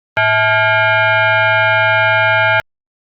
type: tone with frequency modulation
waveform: sine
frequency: 108.8 Hz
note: A2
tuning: 19 cents flat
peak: -9 dBFS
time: 0.17-2.6 s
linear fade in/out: 0 ms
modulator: 759 Hz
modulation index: 2.8
effects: Opus 48 kbps